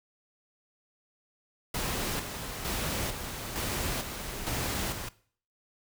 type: noise with tremolo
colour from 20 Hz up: pink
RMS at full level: -32 dBFS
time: 1.74-5.09 s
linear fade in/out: 5 ms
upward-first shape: square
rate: 1.1 Hz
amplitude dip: 50%
effects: noise-tail reverb RT60 0.5 s tail -19 dB re dry